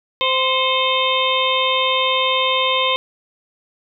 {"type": "harmonic tone with a mistuned harmonic", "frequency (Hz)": 520, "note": "C5", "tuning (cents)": -11, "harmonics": [1, 2, 4, 5, 6, 7], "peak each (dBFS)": [-22, -20, -25, -25, -22, -22], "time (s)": [0.21, 2.96], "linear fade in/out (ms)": 0, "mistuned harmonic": 4, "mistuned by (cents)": 62, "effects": []}